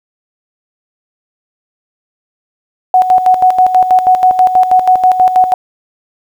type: tone with tremolo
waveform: sine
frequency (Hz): 740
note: F#5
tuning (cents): 0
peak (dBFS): -3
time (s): 2.94-5.54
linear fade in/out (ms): 2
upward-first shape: square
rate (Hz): 6.2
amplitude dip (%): 65
effects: 7-bit